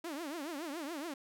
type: tone with vibrato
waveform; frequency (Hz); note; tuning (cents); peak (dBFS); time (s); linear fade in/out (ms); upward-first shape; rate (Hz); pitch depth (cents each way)
sawtooth; 309.3; D#4; -10; -35; 0.04-1.14; 5; triangle; 7.1; 260
effects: none